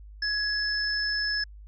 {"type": "tone pair together", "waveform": "sine", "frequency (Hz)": [1677, 5245], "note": ["G#6", "E8"], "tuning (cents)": [16, -10], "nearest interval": "octave + minor sixth", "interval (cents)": 1974, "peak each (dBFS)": -28, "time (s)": [0.22, 1.44], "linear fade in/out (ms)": 5, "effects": ["added 51 Hz sine -43 dBFS peak until 1.67 s"]}